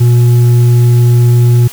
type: tone with hard clipping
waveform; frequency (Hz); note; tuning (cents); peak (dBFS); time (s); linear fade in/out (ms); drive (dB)
sine; 120.5; B2; -42; -5; 0-1.68; 10; 4
effects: white hiss -30 dBFS RMS until 1.72 s